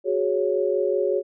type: chord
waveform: sine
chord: F# suspended second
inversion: none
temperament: equal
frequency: 370 / 415.3 / 554.4 Hz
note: F#4 / G#4 / C#5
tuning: 0 / 0 / 0 cents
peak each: -24 dBFS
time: 0.04-1.23 s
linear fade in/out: 50 ms
effects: none